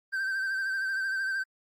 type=tone with vibrato; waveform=triangle; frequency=1560 Hz; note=G6; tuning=9 cents flat; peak=-26 dBFS; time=0.12-1.44 s; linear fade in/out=20 ms; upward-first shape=sine; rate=13 Hz; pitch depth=39 cents each way; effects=Opus 24 kbps